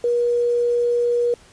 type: tone with quantisation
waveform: sine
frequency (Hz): 479.4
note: A#4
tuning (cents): +48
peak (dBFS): -16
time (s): 0.04-1.34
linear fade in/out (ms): 2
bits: 7
effects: pink hiss -50 dBFS RMS until 1.52 s + resampled to 22050 Hz